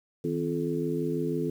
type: harmonic tone with a mistuned harmonic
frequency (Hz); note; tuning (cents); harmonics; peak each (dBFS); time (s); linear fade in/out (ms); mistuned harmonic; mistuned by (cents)
86.1; F2; -24; 2 / 3 / 4 / 5; -32 / -32 / -32 / -32; 0.24-1.5; 5; 2; -140
effects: 9-bit